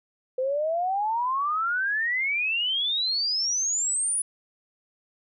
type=exponential sweep; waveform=sine; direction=up; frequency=505 to 10000 Hz; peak=-23 dBFS; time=0.38-4.22 s; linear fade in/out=5 ms; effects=none